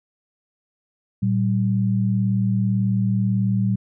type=tone pair together; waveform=sine; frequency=114.7 / 192.9 Hz; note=A#2 / G3; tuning=-28 / -28 cents; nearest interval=major sixth; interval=900 cents; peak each=-20 dBFS; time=1.22-3.76 s; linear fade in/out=10 ms; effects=none